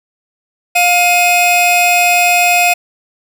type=tone pair together; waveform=45% pulse; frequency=707 / 2519 Hz; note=F5 / D#7; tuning=+21 / +21 cents; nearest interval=octave + minor seventh; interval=2200 cents; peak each=-11 dBFS; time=0.75-2.74 s; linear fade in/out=10 ms; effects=none